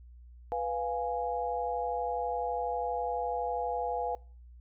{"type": "chord", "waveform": "sine", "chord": "F diminished", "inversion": "second", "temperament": "equal", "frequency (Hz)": [493.9, 698.5, 830.6], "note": ["Cb5", "F5", "Ab5"], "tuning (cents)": [0, 0, 0], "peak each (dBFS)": -34, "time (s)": [0.52, 4.15], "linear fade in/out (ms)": 0, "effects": ["noise-tail reverb RT60 0.4 s tail -23 dB re dry", "added 60 Hz sine -49 dBFS peak until 4.6 s"]}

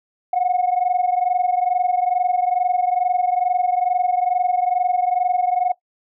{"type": "tone pair together", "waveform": "sine", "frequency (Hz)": [716.7, 739], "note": ["F5", "F#5"], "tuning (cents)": [45, -2], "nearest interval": "minor second", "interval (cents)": 53, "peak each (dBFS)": -18, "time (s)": [0.33, 5.72], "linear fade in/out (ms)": 5, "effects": ["noise-tail reverb RT60 0.1 s tail -19 dB re dry", "tanh soft clip ceiling -11 dBFS"]}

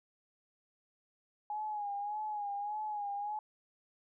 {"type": "tone with vibrato", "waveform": "sine", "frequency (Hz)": 830.6, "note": "G#5", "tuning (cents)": 0, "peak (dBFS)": -35, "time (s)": [1.5, 3.39], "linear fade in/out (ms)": 2, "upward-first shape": "sine", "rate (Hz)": 1.7, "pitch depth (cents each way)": 55, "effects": []}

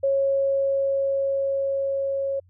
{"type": "tone with level ramp", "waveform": "sine", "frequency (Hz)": 548, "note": "C#5", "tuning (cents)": -20, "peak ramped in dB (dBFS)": [-18, -23], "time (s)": [0.03, 2.4], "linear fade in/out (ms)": 10, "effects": ["added 90 Hz sine -53 dBFS peak until 2.49 s"]}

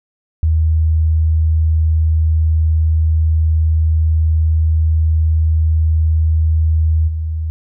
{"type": "tone with level steps", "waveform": "sine", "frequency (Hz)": 79.4, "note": "D#2", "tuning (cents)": 36, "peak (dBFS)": [-10, -17], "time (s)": [0.43, 7.5], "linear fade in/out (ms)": 0, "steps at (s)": 7.07, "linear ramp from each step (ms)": 20, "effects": []}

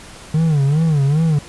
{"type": "tone with vibrato", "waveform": "triangle", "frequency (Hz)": 150, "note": "D3", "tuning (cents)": 37, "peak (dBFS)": -10, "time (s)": [0.34, 1.39], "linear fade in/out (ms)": 5, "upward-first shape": "sine", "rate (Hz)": 2.5, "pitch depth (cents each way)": 160, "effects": ["pink hiss -38 dBFS RMS until 1.48 s", "resampled to 24000 Hz"]}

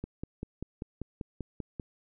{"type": "click train", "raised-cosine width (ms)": 3, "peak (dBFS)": -23, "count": 10, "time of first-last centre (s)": [0.04, 1.798], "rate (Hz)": 5.12, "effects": []}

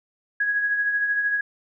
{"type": "tone with tremolo", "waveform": "sine", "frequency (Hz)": 1661.2, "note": "G#6", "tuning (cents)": 0, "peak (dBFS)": -18, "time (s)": [0.4, 1.41], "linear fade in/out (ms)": 5, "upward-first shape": "triangle", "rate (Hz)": 13, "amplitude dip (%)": 50, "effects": []}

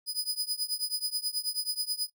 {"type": "tone with tremolo", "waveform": "sawtooth", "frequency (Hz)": 4978, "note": "D#8", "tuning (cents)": 0, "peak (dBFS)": -23, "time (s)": [0.06, 2.1], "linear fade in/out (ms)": 50, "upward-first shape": "triangle", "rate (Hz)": 9.3, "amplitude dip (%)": 95, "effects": ["noise-tail reverb RT60 0.1 s tail -22 dB re dry"]}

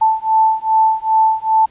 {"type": "beating tone pair", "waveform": "sine", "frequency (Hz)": [880, 882.5], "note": ["A5", "A5"], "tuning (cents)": [0, 5], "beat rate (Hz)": 2.5, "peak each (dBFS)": -14, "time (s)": [0.01, 1.66], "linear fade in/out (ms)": 10, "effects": ["pink hiss -51 dBFS RMS until 1.7 s", "resampled to 8000 Hz"]}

